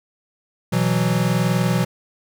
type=chord; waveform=square; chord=B suspended fourth; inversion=none; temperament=equal; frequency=123.47 / 164.81 / 185 Hz; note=B2 / E3 / F#3; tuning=0 / 0 / 0 cents; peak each=-22 dBFS; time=0.72-1.85 s; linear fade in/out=10 ms; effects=none